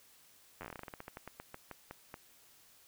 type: slowing click train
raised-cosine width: 0.5 ms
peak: -29 dBFS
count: 22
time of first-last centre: 0.61-2.141 s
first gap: 10 ms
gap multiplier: 1.17
effects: white hiss -63 dBFS RMS until 2.87 s